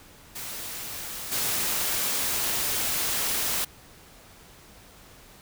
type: noise with level steps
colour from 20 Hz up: white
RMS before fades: -36 / -27 dBFS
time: 0.35-3.65 s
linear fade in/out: 10 ms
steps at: 1.31 s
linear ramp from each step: 20 ms
effects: pink hiss -51 dBFS RMS until 5.41 s